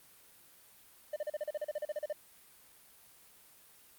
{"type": "tone bursts", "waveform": "triangle", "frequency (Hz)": 601, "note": "D5", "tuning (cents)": 40, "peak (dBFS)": -31, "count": 15, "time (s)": [1.13, 2.128], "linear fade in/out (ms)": 5, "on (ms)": 32, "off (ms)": 37, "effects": ["white hiss -60 dBFS RMS until 3.98 s", "Opus 32 kbps"]}